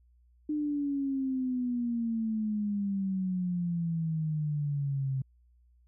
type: exponential sweep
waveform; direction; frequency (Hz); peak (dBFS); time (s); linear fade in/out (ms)
sine; down; 303.5 to 131.7; -28; 0.49-5.22; 5
effects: added 60 Hz sine -60 dBFS peak until 5.87 s